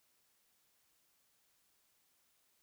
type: silence
effects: white hiss -75 dBFS RMS until 2.62 s